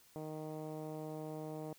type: tone with low-pass filter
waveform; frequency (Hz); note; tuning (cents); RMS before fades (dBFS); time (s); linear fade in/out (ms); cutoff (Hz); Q
10% pulse; 155.2; D#3; -4; -44; 0.16-1.73; 0; 660; 0.93
effects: white hiss -65 dBFS RMS until 1.78 s